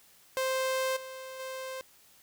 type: tone with level steps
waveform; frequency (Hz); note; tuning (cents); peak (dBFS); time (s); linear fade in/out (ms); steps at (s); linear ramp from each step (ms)
sawtooth; 523.3; C5; 0; -24 / -37 / -33; 0.37-1.81; 0; 0.96 / 1.39; 10
effects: white hiss -60 dBFS RMS until 2.22 s